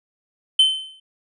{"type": "tone with exponential decay", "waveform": "triangle", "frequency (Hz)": 3073, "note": "G7", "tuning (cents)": -35, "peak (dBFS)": -7, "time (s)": [0.59, 1], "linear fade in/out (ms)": 5, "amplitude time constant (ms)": 87, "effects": ["resampled to 24000 Hz"]}